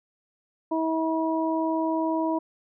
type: harmonic tone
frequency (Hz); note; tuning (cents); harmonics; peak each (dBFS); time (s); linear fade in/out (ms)
322; E4; -41; 1 / 2 / 3; -25 / -29 / -29; 0.71-2.39; 10
effects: none